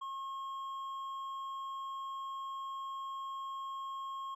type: tone with hard clipping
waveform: sine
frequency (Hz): 1080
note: C#6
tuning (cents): -45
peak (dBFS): -40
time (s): 0.01-4.35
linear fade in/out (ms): 10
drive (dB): 4
effects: none